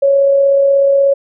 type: tone with amplitude modulation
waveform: sine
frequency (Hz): 554.4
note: C#5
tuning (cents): 0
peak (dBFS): -6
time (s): 0.02-1.14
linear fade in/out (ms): 10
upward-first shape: sine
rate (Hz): 36.5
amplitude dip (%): 25
effects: none